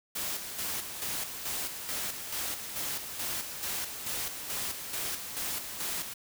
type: noise with tremolo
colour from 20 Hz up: white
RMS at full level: -34 dBFS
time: 0.15-6.14 s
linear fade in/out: 10 ms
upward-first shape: square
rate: 2.3 Hz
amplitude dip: 50%
effects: none